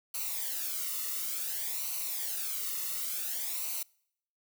blue noise with flanger, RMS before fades -35 dBFS, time 0.14-3.83 s, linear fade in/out 5 ms, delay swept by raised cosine 0.58 to 1.26 ms, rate 0.56 Hz, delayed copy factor -0.7, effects noise-tail reverb RT60 0.7 s tail -26 dB re dry

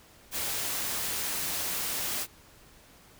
white noise, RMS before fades -32 dBFS, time 0.31-2.27 s, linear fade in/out 50 ms, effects pink hiss -56 dBFS RMS until 3.19 s

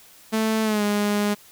sawtooth tone with pitch glide, 220 to 206.5 Hz, A3 to G#3, 0 to -10 cents, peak -16 dBFS, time 0.32-1.35 s, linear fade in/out 20 ms, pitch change -110 cents, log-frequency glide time 0.63-0.83 s, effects white hiss -50 dBFS RMS until 1.51 s

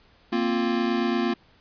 square chord, Bb suspended second, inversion none, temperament equal, 233.1 / 261.6 / 349.2 Hz, Bb3 / C4 / F4, 0 / 0 / 0 cents, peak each -26 / -29 / -27 dBFS, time 0.32-1.34 s, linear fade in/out 10 ms, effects pink hiss -58 dBFS RMS until 1.6 s + resampled to 11025 Hz

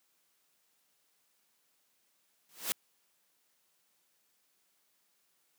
white noise with exponential growth, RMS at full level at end -29 dBFS, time 2.49-2.72 s, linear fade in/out 0 ms, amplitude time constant 50 ms, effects white hiss -74 dBFS RMS until 5.58 s + high-pass 150 Hz 12 dB/octave

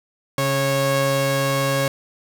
sawtooth tone pair together, 137.46 / 549 Hz, C#3 / C#5, -14 / -17 cents, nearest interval 2 octaves, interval 2397 cents, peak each -18 / -16 dBFS, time 0.38-1.88 s, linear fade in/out 2 ms, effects none

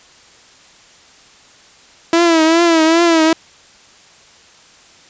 sawtooth tone with vibrato, 329.6 Hz, E4, in tune, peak -5 dBFS, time 2.13-3.33 s, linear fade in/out 2 ms, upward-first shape triangle, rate 2.5 Hz, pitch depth 85 cents each way, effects white hiss -45 dBFS RMS until 5.09 s + resampled to 16000 Hz

